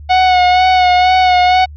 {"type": "tone with vibrato", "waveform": "45% pulse", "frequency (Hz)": 733, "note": "F#5", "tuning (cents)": -16, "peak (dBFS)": -7, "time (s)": [0.09, 1.66], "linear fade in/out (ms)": 20, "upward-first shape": "sine", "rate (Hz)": 2.1, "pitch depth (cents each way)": 27, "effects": ["added 74 Hz sine -29 dBFS peak until 1.76 s", "resampled to 11025 Hz"]}